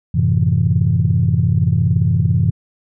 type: chord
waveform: sine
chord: F# half-diminished seventh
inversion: none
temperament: equal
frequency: 92.5 / 110 / 130.81 / 164.81 Hz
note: F#2 / A2 / C3 / E3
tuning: 0 / 0 / 0 / 0 cents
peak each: -17 dBFS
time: 0.14-2.51 s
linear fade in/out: 10 ms
effects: tanh soft clip ceiling -3 dBFS